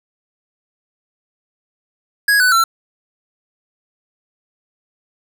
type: tone with pitch steps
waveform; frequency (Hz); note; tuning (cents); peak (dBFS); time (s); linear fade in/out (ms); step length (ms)
square; 1660 / 1496.1 / 1348.3; G#6 / F#6 / E6; -1 / +19 / +39; -11; 2.28-2.64; 5; 120
effects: none